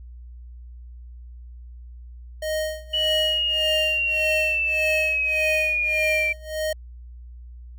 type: tone with tremolo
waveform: square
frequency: 622 Hz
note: D#5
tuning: 1 cent flat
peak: -23 dBFS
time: 2.42-6.73 s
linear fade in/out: 5 ms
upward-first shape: sine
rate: 1.7 Hz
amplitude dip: 95%
type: linear sweep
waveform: sine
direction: down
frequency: 2957 to 2342 Hz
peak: -20 dBFS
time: 2.93-6.33 s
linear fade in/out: 10 ms
effects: added 60 Hz sine -38 dBFS peak until 7.78 s